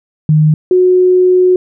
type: tone pair in turn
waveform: sine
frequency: 153.8 / 365.8 Hz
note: D#3 / F#4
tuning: -20 / -20 cents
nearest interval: octave + minor third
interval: 1500 cents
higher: second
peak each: -5 dBFS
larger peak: neither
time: 0.29-0.54 / 0.71-1.56 s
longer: second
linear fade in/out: 2 ms
effects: none